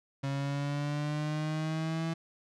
35% pulse exponential sweep, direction up, 137.1 to 164.81 Hz, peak -29 dBFS, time 0.23-2.14 s, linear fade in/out 10 ms, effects low-pass 6000 Hz 12 dB/octave

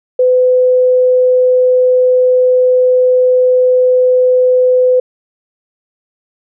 sine tone, 505 Hz, B4, 39 cents sharp, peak -6 dBFS, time 0.19-5 s, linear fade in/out 5 ms, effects none

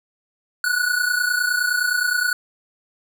square tone pair together, 1456.3 / 1486 Hz, F#6 / F#6, -28 / +7 cents, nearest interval unison, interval 35 cents, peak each -22 / -22 dBFS, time 0.64-2.33 s, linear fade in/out 2 ms, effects none

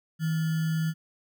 sine tone with sample-and-hold, 160.7 Hz, E3, 44 cents flat, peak -24 dBFS, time 0.19-0.94 s, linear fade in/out 50 ms, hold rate 1575 Hz, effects none

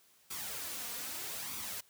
white noise with flanger, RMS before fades -41 dBFS, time 0.3-1.81 s, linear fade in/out 10 ms, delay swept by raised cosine 0.84 to 4.24 ms, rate 0.8 Hz, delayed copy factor +0.55, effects white hiss -66 dBFS RMS until 1.89 s + high-pass 60 Hz 12 dB/octave

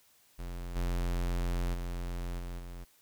square tone with level steps, 43.76 Hz, F1, 4 cents sharp, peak -38 / -30 / -35 / -38 / -42 dBFS, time 0.38-2.85 s, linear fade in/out 20 ms, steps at 0.75 / 1.73 / 2.38 / 2.58 s, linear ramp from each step 20 ms, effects white hiss -65 dBFS RMS until 3.01 s

